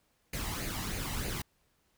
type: noise with flanger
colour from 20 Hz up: pink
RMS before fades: -36 dBFS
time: 0.33-1.42 s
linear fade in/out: 5 ms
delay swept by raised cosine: 0.44 to 1.04 ms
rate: 3.2 Hz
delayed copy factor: +0.6
effects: pink hiss -73 dBFS RMS until 1.97 s